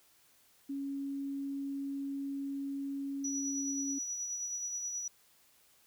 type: tone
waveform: sine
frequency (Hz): 277.2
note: C#4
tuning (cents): 0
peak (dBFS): -35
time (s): 0.69-3.99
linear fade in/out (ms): 10
type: tone with tremolo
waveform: sine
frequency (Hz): 5870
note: F#8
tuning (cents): -15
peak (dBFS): -34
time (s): 3.24-5.08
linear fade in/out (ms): 5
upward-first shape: sine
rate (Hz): 9.4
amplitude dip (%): 35
effects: white hiss -66 dBFS RMS until 5.86 s